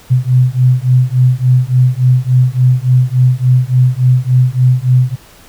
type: beating tone pair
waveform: sine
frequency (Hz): 125.2 / 128.7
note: B2 / C3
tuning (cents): +24 / -28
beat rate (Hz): 3.5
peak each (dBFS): -10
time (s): 0.1-5.16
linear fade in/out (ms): 20
effects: pink hiss -41 dBFS RMS until 5.48 s